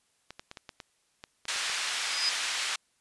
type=clicks; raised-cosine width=0.2 ms; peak=-24 dBFS; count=10; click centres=0.306 / 0.395 / 0.514 / 0.572 / 0.692 / 0.802 / 1.239 / 1.454 / 1.56 / 1.698 s
type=band-pass noise; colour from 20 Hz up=pink; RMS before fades=-32 dBFS; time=1.48-2.76 s; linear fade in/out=5 ms; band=1700 to 6800 Hz; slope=12 dB/octave
type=tone with exponential growth; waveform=sine; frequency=4978 Hz; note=D#8; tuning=in tune; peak=-23 dBFS; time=1.86-2.29 s; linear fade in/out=0 ms; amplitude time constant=93 ms
effects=white hiss -71 dBFS RMS until 3 s + resampled to 24000 Hz